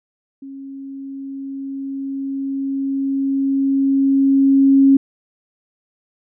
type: tone with level ramp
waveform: sine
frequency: 272.7 Hz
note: C#4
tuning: 28 cents flat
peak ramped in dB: -31 to -7 dBFS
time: 0.42-4.97 s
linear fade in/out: 5 ms
effects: none